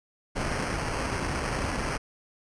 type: noise with sample-and-hold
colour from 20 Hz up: pink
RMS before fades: -30 dBFS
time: 0.35-1.98 s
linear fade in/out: 20 ms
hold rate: 3675 Hz
effects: resampled to 22050 Hz